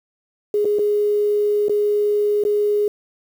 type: tone with dropouts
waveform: sine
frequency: 415.3 Hz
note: G#4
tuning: in tune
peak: -15 dBFS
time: 0.54-2.88 s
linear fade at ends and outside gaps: 2 ms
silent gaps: 0.647-0.653 / 0.787-0.792 / 1.684-1.695 / 2.438-2.45 s
effects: 7-bit